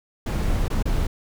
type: noise with dropouts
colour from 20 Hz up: brown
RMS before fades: -22 dBFS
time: 0.26-1.07 s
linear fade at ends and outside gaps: 5 ms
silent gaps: 0.682-0.701 / 0.827-0.855 s
effects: none